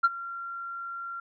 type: tone with ADSR envelope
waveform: sine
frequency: 1376 Hz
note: F6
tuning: 26 cents flat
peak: -14 dBFS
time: 0.03-1.2 s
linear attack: 17 ms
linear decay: 35 ms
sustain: -20 dB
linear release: 4 ms
effects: tanh soft clip ceiling -14 dBFS